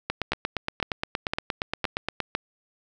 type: two click trains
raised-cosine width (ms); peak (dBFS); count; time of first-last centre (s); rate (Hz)
0.3; -10 / -9; 19 / 5; 0.1-2.203 / 0.32-2.35; 8.56 / 1.97
effects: none